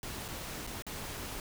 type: noise with dropouts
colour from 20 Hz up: pink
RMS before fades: -41 dBFS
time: 0.03-1.4 s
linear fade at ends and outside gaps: 1 ms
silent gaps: 0.281-0.285 / 0.667-0.673 / 0.822-0.866 s
effects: none